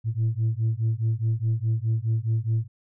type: beating tone pair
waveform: sine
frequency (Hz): 110 / 114.8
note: A2 / A#2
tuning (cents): 0 / -26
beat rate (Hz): 4.8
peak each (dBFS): -23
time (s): 0.04-2.68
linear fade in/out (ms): 50
effects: tanh soft clip ceiling -18 dBFS